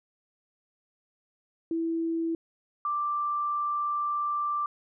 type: tone pair in turn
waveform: sine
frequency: 329.6 / 1177.2 Hz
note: E4 / D6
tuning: 0 / +4 cents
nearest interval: octave + minor seventh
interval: 2204 cents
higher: second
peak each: -26 dBFS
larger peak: neither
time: 1.71-2.35 / 2.85-4.66 s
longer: second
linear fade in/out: 2 ms
effects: none